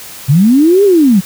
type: linear two-way sweep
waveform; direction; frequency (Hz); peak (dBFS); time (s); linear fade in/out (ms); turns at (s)
sine; up then down; 124.5 to 415.3 to 174; -4; 0.28-1.21; 20; 0.84
effects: white hiss -30 dBFS RMS until 1.25 s